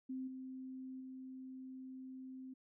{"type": "tone with level steps", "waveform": "sine", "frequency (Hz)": 260.3, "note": "C4", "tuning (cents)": -9, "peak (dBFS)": [-40, -45, -47], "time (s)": [0.09, 2.54], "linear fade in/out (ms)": 10, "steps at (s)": [0.27, 1], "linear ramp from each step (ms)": 10, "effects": []}